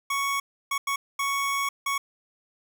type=tone bursts at uneven times; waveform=25% pulse; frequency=1112 Hz; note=C#6; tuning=5 cents sharp; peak=-21 dBFS; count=5; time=0.1-0.4 / 0.71-0.78 / 0.87-0.96 / 1.19-1.69 / 1.86-1.98 s; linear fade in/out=5 ms; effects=none